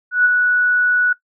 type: tone with ADSR envelope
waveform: sine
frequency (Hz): 1473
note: F#6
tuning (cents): -8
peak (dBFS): -8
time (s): 0.11-1.13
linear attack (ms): 140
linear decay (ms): 23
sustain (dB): -4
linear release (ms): 6
effects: noise-tail reverb RT60 0.1 s tail -18 dB re dry